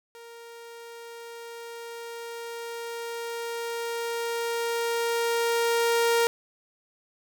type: tone with level ramp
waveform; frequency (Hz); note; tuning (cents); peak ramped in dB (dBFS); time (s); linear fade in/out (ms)
sawtooth; 466.2; A#4; 0; -40 to -16; 0.15-6.27; 0
effects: none